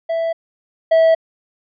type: tone pair in turn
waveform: triangle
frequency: 660 / 650.9 Hz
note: E5 / E5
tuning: +2 / -22 cents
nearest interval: unison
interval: 24 cents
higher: first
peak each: -15 / -7 dBFS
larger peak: second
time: 0.09-0.33 / 0.91-1.15 s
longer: neither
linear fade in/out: 10 ms
effects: resampled to 11025 Hz